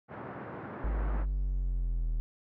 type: band-pass noise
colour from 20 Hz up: pink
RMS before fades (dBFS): -42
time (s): 0.08-1.26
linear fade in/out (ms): 50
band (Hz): 110 to 1600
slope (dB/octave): 24
type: linear sweep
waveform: triangle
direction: down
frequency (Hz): 52.9 to 39.53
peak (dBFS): -26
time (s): 0.84-2.2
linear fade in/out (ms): 0
effects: none